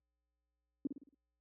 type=tone with echo; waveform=sine; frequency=278.8 Hz; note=C#4; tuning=10 cents sharp; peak=-31 dBFS; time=0.85-0.87 s; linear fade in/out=2 ms; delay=55 ms; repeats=5; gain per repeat=-7 dB; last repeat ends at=1.145 s; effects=added 60 Hz sine -70 dBFS peak until 1.4 s + high-pass 150 Hz 12 dB/octave